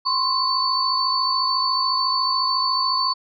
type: tone cluster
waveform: sine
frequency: 1033 / 1087 / 4496 Hz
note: C6 / C#6 / C#8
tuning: -22 / -34 / +24 cents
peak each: -23 / -25 / -21 dBFS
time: 0.05-3.14 s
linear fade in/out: 20 ms
effects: none